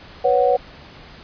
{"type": "chord", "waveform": "sine", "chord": "B suspended second", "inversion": "none", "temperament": "equal", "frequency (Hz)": [493.9, 554.4, 740], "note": ["B4", "C#5", "F#5"], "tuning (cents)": [0, 0, 0], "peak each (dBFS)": [-17, -18, -18], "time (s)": [0.24, 0.57], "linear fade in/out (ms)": 10, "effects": ["pink hiss -42 dBFS RMS until 1.23 s", "resampled to 11025 Hz"]}